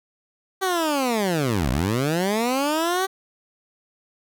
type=linear two-way sweep; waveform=15% pulse; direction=down then up; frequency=388.8 to 58.27 to 388.8 Hz; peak=-14 dBFS; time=0.61-3.07 s; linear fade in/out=20 ms; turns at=1.7 s; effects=none